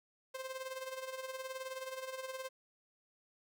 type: tone with tremolo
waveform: sawtooth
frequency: 523.3 Hz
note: C5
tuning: in tune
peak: -35 dBFS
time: 0.34-2.49 s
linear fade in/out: 10 ms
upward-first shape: sine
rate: 19 Hz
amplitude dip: 65%
effects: none